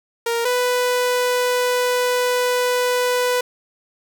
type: tone pair in turn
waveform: sawtooth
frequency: 466.2 / 495.5 Hz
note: A#4 / B4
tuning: 0 / +6 cents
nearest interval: minor second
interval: 106 cents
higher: second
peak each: -15 / -13 dBFS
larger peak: second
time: 0.26-0.45 / 0.45-3.41 s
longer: second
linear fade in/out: 5 ms
effects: none